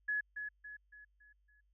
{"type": "tone with echo", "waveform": "sine", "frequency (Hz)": 1694, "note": "G#6", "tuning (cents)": 34, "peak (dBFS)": -32, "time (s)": [0.08, 0.21], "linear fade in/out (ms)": 10, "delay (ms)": 280, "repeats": 5, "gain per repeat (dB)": -7, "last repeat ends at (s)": 1.61, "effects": ["added 50 Hz sine -70 dBFS peak until 1.73 s"]}